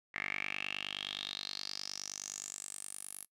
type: tone with band-pass filter sweep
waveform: 10% pulse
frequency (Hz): 49.58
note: G1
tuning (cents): +20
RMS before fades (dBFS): -42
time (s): 0.14-3.25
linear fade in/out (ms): 10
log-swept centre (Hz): 2000 to 11000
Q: 7
effects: noise-tail reverb RT60 0.1 s tail -21 dB re dry